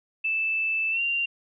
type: tone with pitch glide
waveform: sine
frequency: 2637 to 2773 Hz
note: E7 to F7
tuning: 0 to -13 cents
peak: -23 dBFS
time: 0.24-1.26 s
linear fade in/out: 10 ms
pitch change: +87 cents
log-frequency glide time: 0.91-1.01 s
effects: none